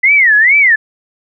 sine tone with vibrato, 1975.5 Hz, B6, in tune, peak -5 dBFS, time 0.03-0.76 s, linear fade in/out 10 ms, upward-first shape sine, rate 2.3 Hz, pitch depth 280 cents each way, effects none

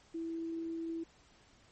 sine tone, 329.6 Hz, E4, in tune, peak -36 dBFS, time 0.14-1.04 s, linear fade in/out 10 ms, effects pink hiss -64 dBFS RMS until 1.71 s + MP3 32 kbps

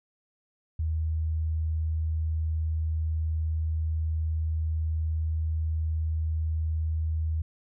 sine tone, 79.4 Hz, D#2, 36 cents sharp, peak -25 dBFS, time 0.79-7.42 s, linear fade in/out 5 ms, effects none

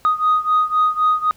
sine beating tone pair, 1244.5 / 1248.4 Hz, D#6 / D#6, 0 / +5 cents, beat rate 3.9 Hz, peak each -15 / -17 dBFS, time 0.05-1.31 s, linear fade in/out 0 ms, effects tanh soft clip ceiling -9 dBFS + pink hiss -52 dBFS RMS until 1.36 s

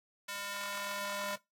square tone with high-pass filter sweep, 201.6 Hz, G3, 49 cents sharp, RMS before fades -39 dBFS, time 0.28-1.36 s, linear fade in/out 10 ms, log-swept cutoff 1500 to 670 Hz, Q 0.84, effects noise-tail reverb RT60 0.2 s tail -20 dB re dry + AAC 64 kbps

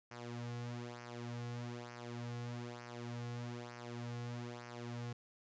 sawtooth tone with flanger, 120 Hz, B2, 49 cents flat, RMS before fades -45 dBFS, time 0.11-5.13 s, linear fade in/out 5 ms, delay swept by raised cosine 0.26 to 3.26 ms, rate 1.1 Hz, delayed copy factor -0.7, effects resampled to 16000 Hz + 13-bit

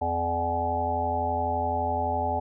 harmonic tone with a mistuned harmonic, 84.8 Hz, E2, 50 cents sharp, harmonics 1 / 3 / 5 / 7 / 9 / 10, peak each -32 / -36 / -36 / -32 / -29 / -29 dBFS, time 0.01-2.4 s, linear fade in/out 10 ms, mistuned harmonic 9, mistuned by -16 cents, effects none

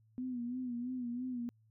sine tone with vibrato, 246.9 Hz, B3, in tune, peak -36 dBFS, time 0.18-1.49 s, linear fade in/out 0 ms, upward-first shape sine, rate 3 Hz, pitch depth 70 cents each way, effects added 110 Hz sine -65 dBFS peak until 1.7 s

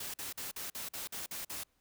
white noise bursts, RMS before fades -41 dBFS, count 9, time 0-1.636 s, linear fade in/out 5 ms, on 140 ms, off 47 ms, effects pink hiss -75 dBFS RMS until 1.8 s

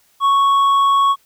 sine tone with hard clipping, 1108.7 Hz, C#6, in tune, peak -12 dBFS, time 0.2-1.16 s, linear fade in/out 50 ms, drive 4 dB, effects white hiss -57 dBFS RMS until 1.25 s

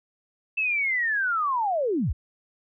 sine linear sweep, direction down, 2656 to 36.71 Hz, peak -22 dBFS, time 0.57-2.13 s, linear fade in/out 10 ms, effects none

